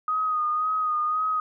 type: tone with vibrato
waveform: sine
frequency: 1244.5 Hz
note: D#6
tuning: in tune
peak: -22 dBFS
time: 0.08-1.4 s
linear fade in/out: 2 ms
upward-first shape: sine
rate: 1.9 Hz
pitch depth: 33 cents each way
effects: none